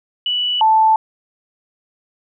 sine tone pair in turn, 2956 / 878.8 Hz, F#7 / A5, -2 / -2 cents, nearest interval octave + major sixth, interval 2100 cents, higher first, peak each -16 / -9 dBFS, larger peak second, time 0.26-0.61 / 0.61-0.96 s, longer neither, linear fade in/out 2 ms, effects none

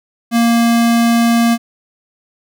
square tone, 233.1 Hz, A#3, in tune, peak -10 dBFS, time 0.31-1.58 s, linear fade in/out 50 ms, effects none

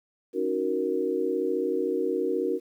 sine chord, D# minor seventh, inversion third, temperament equal, 277.2 / 311.1 / 370 / 466.2 Hz, C#4 / D#4 / F#4 / A#4, 0 / 0 / 0 / 0 cents, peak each -33 / -32 / -28 / -28 dBFS, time 0.33-2.6 s, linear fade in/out 50 ms, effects 10-bit

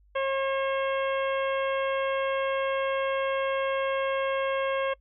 harmonic tone, 540 Hz, C#5, 45 cents flat, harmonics 1 / 2 / 3 / 4 / 5 / 6, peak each -26 / -32 / -36 / -38 / -40 / -42 dBFS, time 0.15-4.94 s, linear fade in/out 10 ms, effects noise-tail reverb RT60 0.1 s tail -25 dB re dry + added 50 Hz sine -57 dBFS peak until 5 s

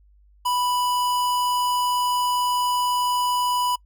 square tone, 987.8 Hz, B5, in tune, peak -21 dBFS, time 0.45-3.76 s, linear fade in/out 10 ms, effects noise-tail reverb RT60 0.1 s tail -25 dB re dry + added 50 Hz sine -52 dBFS peak until 3.85 s

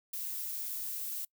violet noise, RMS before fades -38 dBFS, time 0.13-1.25 s, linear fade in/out 5 ms, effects noise-tail reverb RT60 0.1 s tail -25 dB re dry

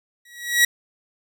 sawtooth tone with exponential growth, 1918 Hz, A#6, 49 cents sharp, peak -7 dBFS, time 0.25-0.65 s, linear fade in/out 5 ms, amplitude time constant 86 ms, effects none

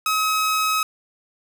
sawtooth tone, 1276 Hz, D#6, 43 cents sharp, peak -15 dBFS, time 0.06-0.83 s, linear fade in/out 2 ms, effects none

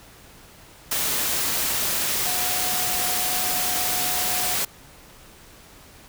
sine tone in noise, 730 Hz, F#5, 24 cents flat, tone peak -32 dBFS, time 2.26-4.55 s, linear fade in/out 5 ms, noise white, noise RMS -24 dBFS, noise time 0.91-4.65 s, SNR -11 dB, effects pink hiss -48 dBFS RMS until 6.08 s

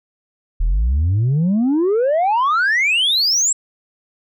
sine exponential sweep, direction up, 36.98 to 7800 Hz, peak -11 dBFS, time 0.6-3.53 s, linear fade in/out 10 ms, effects tanh soft clip ceiling -12 dBFS

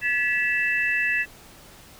sine tone cluster, 1711 / 1954 / 2647 Hz, A6 / B6 / E7, -49 / -19 / +7 cents, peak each -25 dBFS, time 0.01-1.26 s, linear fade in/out 50 ms, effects pink hiss -48 dBFS RMS until 1.99 s

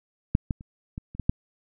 clicks, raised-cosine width 5 ms, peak -6 / -13 / -30 / -21 / -28 / -17 / -7 dBFS, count 7, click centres 0.351 / 0.508 / 0.609 / 0.979 / 1.15 / 1.197 / 1.295 s, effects none

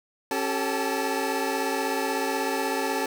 25% pulse tone cluster, 273.3 / 385.2 / 441.6 / 867 Hz, C#4 / G4 / A4 / A5, -24 / -30 / +6 / -26 cents, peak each -27 dBFS, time 0.31-3.06 s, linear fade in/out 2 ms, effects none

